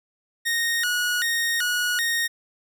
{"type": "tone with vibrato", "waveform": "sawtooth", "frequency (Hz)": 1645, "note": "G#6", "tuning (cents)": -17, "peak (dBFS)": -18, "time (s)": [0.45, 2.28], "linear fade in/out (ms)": 20, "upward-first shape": "square", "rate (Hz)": 1.3, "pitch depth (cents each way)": 210, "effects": []}